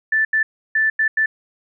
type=tone bursts at uneven times; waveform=sine; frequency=1760 Hz; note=A6; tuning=in tune; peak=-14 dBFS; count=5; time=0.12-0.25 / 0.33-0.43 / 0.75-0.9 / 0.99-1.08 / 1.17-1.26 s; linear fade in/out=5 ms; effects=none